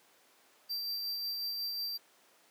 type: tone with tremolo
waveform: square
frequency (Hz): 4699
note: D8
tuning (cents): 0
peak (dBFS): -34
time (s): 0.69-1.98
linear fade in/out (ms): 20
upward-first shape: sine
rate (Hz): 5.5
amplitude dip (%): 25
effects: pink hiss -64 dBFS RMS until 2.5 s + high-pass 400 Hz 12 dB/octave